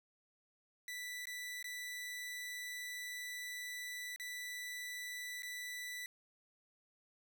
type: tone with dropouts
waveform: sawtooth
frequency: 1975.5 Hz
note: B6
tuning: in tune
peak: -39 dBFS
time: 0.88-6.06 s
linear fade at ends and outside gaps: 1 ms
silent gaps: 1.255-1.27 / 1.627-1.643 / 4.161-4.198 / 5.422-5.431 s
effects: none